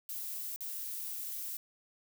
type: noise with dropouts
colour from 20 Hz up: violet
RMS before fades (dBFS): -40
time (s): 0.09-1.57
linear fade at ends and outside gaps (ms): 1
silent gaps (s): 0.561-0.607
effects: none